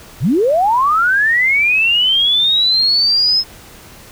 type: linear sweep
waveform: sine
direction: up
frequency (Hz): 87.31 to 5200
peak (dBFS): -10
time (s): 0.2-3.44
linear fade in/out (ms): 50
effects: pink hiss -39 dBFS RMS until 4.11 s